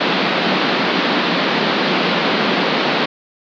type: band-pass noise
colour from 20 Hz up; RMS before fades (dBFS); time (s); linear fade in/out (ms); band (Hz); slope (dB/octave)
pink; -17; 0-3.06; 10; 170 to 4400; 48
effects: none